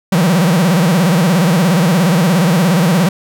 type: tone with vibrato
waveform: 45% pulse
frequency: 174.61 Hz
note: F3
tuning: in tune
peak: -9 dBFS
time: 0.12-3.09 s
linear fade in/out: 5 ms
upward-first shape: sine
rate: 17 Hz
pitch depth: 210 cents each way
effects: none